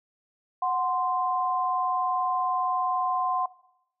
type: tone pair together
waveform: sine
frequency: 736.8 / 1042 Hz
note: F#5 / C6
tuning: -7 / -7 cents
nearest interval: tritone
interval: 600 cents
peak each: -26 dBFS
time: 0.62-3.46 s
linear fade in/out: 5 ms
effects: noise-tail reverb RT60 0.9 s tail -20 dB re dry